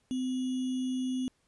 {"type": "tone with sample-and-hold", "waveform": "sine", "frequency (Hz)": 256.5, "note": "C4", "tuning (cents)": -34, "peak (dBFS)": -29, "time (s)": [0.11, 1.28], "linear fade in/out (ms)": 0, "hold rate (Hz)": 3150, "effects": ["pink hiss -72 dBFS RMS until 1.47 s", "resampled to 24000 Hz"]}